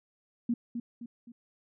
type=tone with echo; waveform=sine; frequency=236.6 Hz; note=A#3; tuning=26 cents sharp; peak=-25 dBFS; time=0.49-0.54 s; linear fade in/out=5 ms; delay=260 ms; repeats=3; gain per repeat=-7 dB; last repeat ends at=1.32 s; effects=none